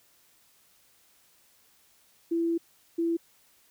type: tone bursts at uneven times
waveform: sine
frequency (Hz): 334.6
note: E4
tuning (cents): +26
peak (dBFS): -24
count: 2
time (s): 2.31-2.58 / 2.98-3.17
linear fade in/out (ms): 10
effects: white hiss -63 dBFS RMS until 3.7 s